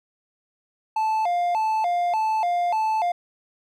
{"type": "tone with vibrato", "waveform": "triangle", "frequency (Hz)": 784, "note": "G5", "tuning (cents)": 0, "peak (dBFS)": -18, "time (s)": [0.96, 3.12], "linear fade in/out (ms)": 5, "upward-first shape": "square", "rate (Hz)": 1.7, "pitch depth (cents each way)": 190, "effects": []}